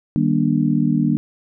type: chord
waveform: sine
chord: Eb major seventh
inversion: none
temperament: equal with one note detuned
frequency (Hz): 155.56 / 196 / 236.3 / 293.7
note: Eb3 / G3 / Bb3 / D4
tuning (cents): 0 / 0 / +24 / 0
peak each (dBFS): -20 / -21 / -19 / -21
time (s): 0.16-1.17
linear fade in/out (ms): 0
effects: none